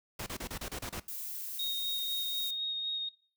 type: noise bursts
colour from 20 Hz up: pink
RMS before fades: -39 dBFS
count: 8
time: 0.19-0.999 s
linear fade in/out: 5 ms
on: 74 ms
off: 31 ms
type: noise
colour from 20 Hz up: violet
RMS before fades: -40 dBFS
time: 1.08-2.51 s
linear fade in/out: 5 ms
type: tone with vibrato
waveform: sine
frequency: 3729 Hz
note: A#7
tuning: in tune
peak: -32 dBFS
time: 1.59-3.09 s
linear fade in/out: 5 ms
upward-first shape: sine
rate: 4 Hz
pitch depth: 9 cents each way
effects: noise-tail reverb RT60 0.4 s tail -19 dB re dry